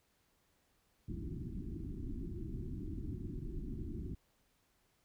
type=low-pass noise; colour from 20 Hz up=pink; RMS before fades=-42 dBFS; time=1.08-4.15 s; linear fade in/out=10 ms; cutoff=370 Hz; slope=96 dB/octave; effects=pink hiss -75 dBFS RMS until 5.04 s